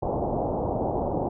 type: low-pass noise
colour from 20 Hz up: white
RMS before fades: -27 dBFS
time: 0.02-1.29 s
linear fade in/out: 10 ms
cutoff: 850 Hz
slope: 48 dB/octave
effects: none